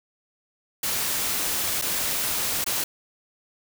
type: noise with dropouts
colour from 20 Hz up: white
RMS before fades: -26 dBFS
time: 0.83-2.84 s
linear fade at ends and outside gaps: 5 ms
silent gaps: 1.815-1.821 / 2.643-2.663 s
effects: none